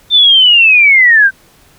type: linear sweep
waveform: sine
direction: down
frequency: 3594 to 1528 Hz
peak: -3 dBFS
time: 0.1-1.31 s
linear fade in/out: 50 ms
effects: pink hiss -46 dBFS RMS until 1.78 s